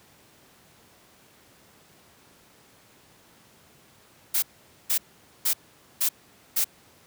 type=noise bursts; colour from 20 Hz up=blue; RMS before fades=-23 dBFS; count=5; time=4.34-6.645 s; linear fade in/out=10 ms; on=85 ms; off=470 ms; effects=pink hiss -56 dBFS RMS until 7.06 s + high-pass 100 Hz 12 dB/octave